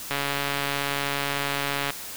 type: click train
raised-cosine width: 0.3 ms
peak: -10 dBFS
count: 254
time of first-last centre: 0.11-1.904 s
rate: 141 Hz
effects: white hiss -37 dBFS RMS until 2.16 s